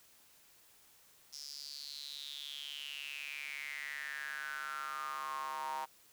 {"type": "tone with high-pass filter sweep", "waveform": "square", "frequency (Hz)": 71.8, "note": "D2", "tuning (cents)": -39, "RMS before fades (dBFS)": -43, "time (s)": [1.32, 5.86], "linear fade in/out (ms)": 20, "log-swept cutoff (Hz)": [5400, 880], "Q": 8.4, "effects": ["white hiss -64 dBFS RMS until 6.12 s"]}